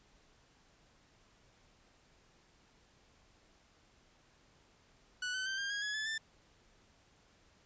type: tone with pitch steps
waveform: sawtooth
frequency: 1480 / 1519 / 1559 / 1600 / 1642.2 / 1685.4 / 1729.8 / 1775.3 Hz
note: F#6 / F#6 / G6 / G6 / G#6 / G#6 / A6 / A6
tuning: 0 / +45 / -10 / +35 / -20 / +25 / -30 / +15 cents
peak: -32 dBFS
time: 5.22-6.18 s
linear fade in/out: 5 ms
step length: 120 ms
effects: pink hiss -67 dBFS RMS until 7.65 s + resampled to 16000 Hz